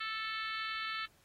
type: harmonic tone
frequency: 440 Hz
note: A4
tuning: in tune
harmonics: 3 / 4 / 5 / 6 / 7 / 8 / 9 / 10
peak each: -40 / -42 / -44 / -46 / -47 / -48 / -49 / -50 dBFS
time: 0-1.06 s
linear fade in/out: 10 ms
effects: pink hiss -68 dBFS RMS until 1.24 s + AAC 48 kbps